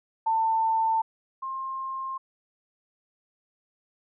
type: tone pair in turn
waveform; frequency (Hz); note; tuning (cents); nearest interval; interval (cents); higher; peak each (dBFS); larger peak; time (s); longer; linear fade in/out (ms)
sine; 894 / 1061.9; A5 / C6; +27 / +25; minor third; 298; second; -21 / -30; first; 0.26-1.02 / 1.42-2.18; neither; 10
effects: none